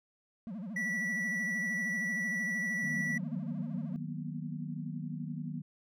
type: tone with vibrato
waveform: triangle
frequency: 202.1 Hz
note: G#3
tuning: 47 cents flat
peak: -36 dBFS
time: 0.47-3.96 s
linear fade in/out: 0 ms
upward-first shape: sine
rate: 13 Hz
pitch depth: 260 cents each way
type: tone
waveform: triangle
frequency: 1953 Hz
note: B6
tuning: 20 cents flat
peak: -30 dBFS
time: 0.76-3.18 s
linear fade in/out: 5 ms
type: chord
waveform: sine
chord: B major seventh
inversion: first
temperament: equal with one note detuned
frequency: 155.56 / 185 / 235.2 / 246.9 Hz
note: D#3 / F#3 / A#3 / B3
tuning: 0 / 0 / +16 / 0 cents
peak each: -39 / -42 / -43 / -44 dBFS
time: 2.83-5.62 s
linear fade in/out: 10 ms
effects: none